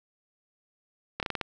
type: slowing click train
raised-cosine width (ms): 0.3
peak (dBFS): -14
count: 6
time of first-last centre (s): 1.2-1.412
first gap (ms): 28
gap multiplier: 1.21
effects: none